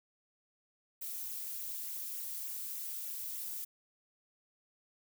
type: noise with flanger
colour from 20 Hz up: violet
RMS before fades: -41 dBFS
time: 1.01-3.65 s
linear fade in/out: 10 ms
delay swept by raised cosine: 0.2 to 3.7 ms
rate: 3.4 Hz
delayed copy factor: -0.65
effects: none